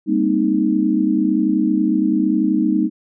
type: chord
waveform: sine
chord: C minor seventh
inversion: second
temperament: equal with one note detuned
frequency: 200.5 / 233.1 / 261.6 / 311.1 Hz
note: G3 / Bb3 / C4 / Eb4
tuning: +39 / 0 / 0 / 0 cents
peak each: -20 / -21 / -22 / -17 dBFS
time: 0.06-2.9 s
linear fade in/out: 50 ms
effects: none